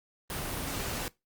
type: tone in noise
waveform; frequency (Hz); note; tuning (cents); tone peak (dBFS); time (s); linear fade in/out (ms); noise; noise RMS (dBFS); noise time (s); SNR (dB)
sine; 275.5; C#4; -11; -43; 0.58-0.78; 0; pink; -35; 0.3-1.08; -11
effects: noise-tail reverb RT60 0.2 s tail -21 dB re dry + Opus 32 kbps